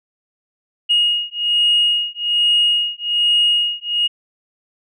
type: beating tone pair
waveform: sine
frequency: 2870 / 2871.2 Hz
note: F7 / F7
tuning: +47 / +47 cents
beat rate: 1.2 Hz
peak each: -16 dBFS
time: 0.89-4.08 s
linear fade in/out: 20 ms
effects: tanh soft clip ceiling -7 dBFS